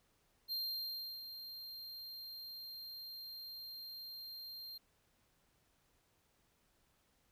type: tone with ADSR envelope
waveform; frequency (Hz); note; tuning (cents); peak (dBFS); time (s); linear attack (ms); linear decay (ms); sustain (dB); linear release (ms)
square; 4186; C8; 0; -37; 0.48-4.78; 42; 690; -10; 7
effects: pink hiss -75 dBFS RMS until 7.31 s